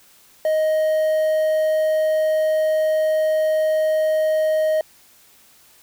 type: tone with quantisation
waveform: triangle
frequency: 625 Hz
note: D#5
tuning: 8 cents sharp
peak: -14 dBFS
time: 0.45-4.81 s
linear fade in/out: 2 ms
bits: 7
effects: white hiss -52 dBFS RMS until 5.82 s